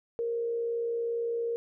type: tone with frequency modulation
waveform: sine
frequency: 466.2 Hz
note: A#4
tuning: in tune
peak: -28 dBFS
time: 0.19-1.56 s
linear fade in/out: 0 ms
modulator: 62.4 Hz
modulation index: 0.26
effects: none